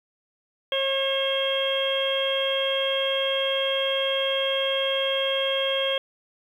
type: harmonic tone with a mistuned harmonic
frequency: 540 Hz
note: C#5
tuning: 45 cents flat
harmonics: 1 / 2 / 3 / 4 / 5 / 6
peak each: -25 / -35 / -35 / -35 / -34 / -26 dBFS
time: 0.72-5.98 s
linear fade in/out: 2 ms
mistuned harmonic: 2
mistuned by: +15 cents
effects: 9-bit